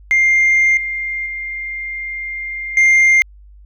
sine tone with level steps, 2107 Hz, C7, 12 cents sharp, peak -8 / -19 / -22 / -5 dBFS, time 0.11-3.22 s, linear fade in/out 0 ms, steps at 0.77 / 1.26 / 2.77 s, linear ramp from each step 2 ms, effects tanh soft clip ceiling -7 dBFS + added 50 Hz sine -39 dBFS peak until 3.65 s

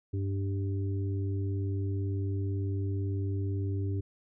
harmonic tone, 98 Hz, G2, in tune, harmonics 1 / 3 / 4, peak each -29 / -39 / -41 dBFS, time 0.13-4.01 s, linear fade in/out 10 ms, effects none

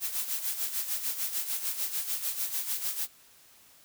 blue noise with tremolo, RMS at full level -30 dBFS, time 0-3.08 s, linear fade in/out 50 ms, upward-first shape sine, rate 6.7 Hz, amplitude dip 65%, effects white hiss -58 dBFS RMS until 3.84 s

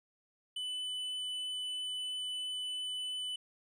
sine tone with hard clipping, 2999 Hz, F#7, 23 cents sharp, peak -37 dBFS, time 0.56-3.36 s, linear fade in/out 5 ms, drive 5 dB, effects none

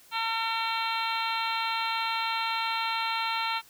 harmonic tone, 452.9 Hz, A#4, 50 cents flat, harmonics 2 / 3 / 4 / 5 / 6 / 7 / 8 / 9, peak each -31 / -33 / -41 / -36 / -36 / -38 / -40 / -37 dBFS, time 0.11-3.62 s, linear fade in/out 50 ms, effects white hiss -56 dBFS RMS until 3.69 s

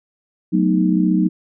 sine chord, B dominant seventh, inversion second, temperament equal, 185 / 220 / 246.9 / 311.1 Hz, F#3 / A3 / B3 / D#4, 0 / 0 / 0 / 0 cents, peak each -16 / -22 / -22 / -18 dBFS, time 0.52-1.29 s, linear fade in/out 20 ms, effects none

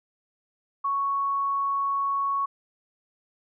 sine tone, 1110 Hz, C#6, 2 cents sharp, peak -23 dBFS, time 0.84-2.46 s, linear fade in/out 10 ms, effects none

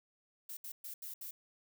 violet noise bursts at uneven times, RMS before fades -45 dBFS, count 5, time 0.49-0.57 / 0.64-0.72 / 0.84-0.94 / 1.02-1.14 / 1.21-1.31 s, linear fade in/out 5 ms, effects none

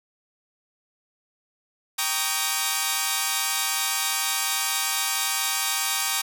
5% pulse chord, Eb dominant seventh, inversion first, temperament equal with one note detuned, 784 / 932.3 / 1129.4 / 1244.5 Hz, G5 / Bb5 / Db6 / Eb6, 0 / 0 / +32 / 0 cents, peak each -17 dBFS, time 1.98-6.22 s, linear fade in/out 10 ms, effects none

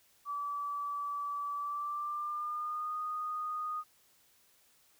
sine tone with pitch glide, 1153 to 1235.8 Hz, D6 to D#6, -32 to -12 cents, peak -34 dBFS, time 0.25-3.84 s, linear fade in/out 50 ms, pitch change +120 cents, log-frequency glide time 1.55-2.97 s, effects white hiss -67 dBFS RMS until 4.99 s

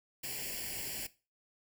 white noise with comb filter, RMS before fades -40 dBFS, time 0.23-1.07 s, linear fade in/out 10 ms, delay 0.4 ms, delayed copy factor +0.85, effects noise-tail reverb RT60 0.3 s tail -17 dB re dry

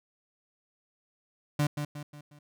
35% pulse tone with echo, 147.2 Hz, D3, 4 cents sharp, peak -22 dBFS, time 1.59-1.67 s, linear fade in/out 5 ms, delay 180 ms, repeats 4, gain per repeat -7 dB, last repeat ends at 2.39 s, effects none

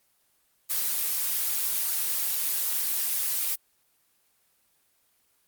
blue noise, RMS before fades -27 dBFS, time 0.69-3.56 s, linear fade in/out 20 ms, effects white hiss -68 dBFS RMS until 5.47 s + Opus 24 kbps

